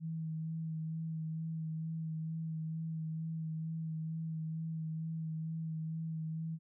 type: tone with vibrato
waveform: sine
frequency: 160.4 Hz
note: E3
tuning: 47 cents flat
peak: -36 dBFS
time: 0-6.59 s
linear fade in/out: 50 ms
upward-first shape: sine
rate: 2.2 Hz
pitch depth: 19 cents each way
effects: none